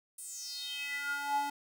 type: tone with high-pass filter sweep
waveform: square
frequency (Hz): 285.1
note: C#4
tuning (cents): +49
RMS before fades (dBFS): -37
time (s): 0.18-1.5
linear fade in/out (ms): 5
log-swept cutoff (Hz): 9600 to 630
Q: 5.9
effects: none